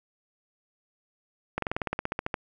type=slowing click train; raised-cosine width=0.5 ms; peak=-13 dBFS; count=14; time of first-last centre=1.58-2.342 s; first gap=43 ms; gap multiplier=1.05; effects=none